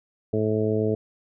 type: harmonic tone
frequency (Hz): 108.2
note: A2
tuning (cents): -29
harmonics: 1 / 2 / 3 / 4 / 5 / 6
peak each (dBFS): -27 / -28 / -29 / -24 / -33 / -33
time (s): 0.33-0.95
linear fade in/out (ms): 5
effects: none